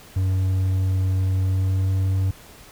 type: tone with pitch glide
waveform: triangle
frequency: 94.2 to 95.18 Hz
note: F#2 to F#2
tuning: +32 to +49 cents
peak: -16 dBFS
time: 0.16-2.31 s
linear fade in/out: 5 ms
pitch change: +17 cents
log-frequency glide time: 1.42-1.91 s
effects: pink hiss -46 dBFS RMS until 2.71 s